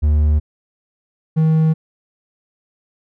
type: tone pair in turn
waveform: triangle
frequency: 75.1 / 158.58 Hz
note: D2 / D#3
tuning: +39 / +33 cents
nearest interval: octave + minor second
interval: 1294 cents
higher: second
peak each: -9 dBFS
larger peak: neither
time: 0.02-0.4 / 1.36-1.74 s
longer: neither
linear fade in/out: 20 ms
effects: none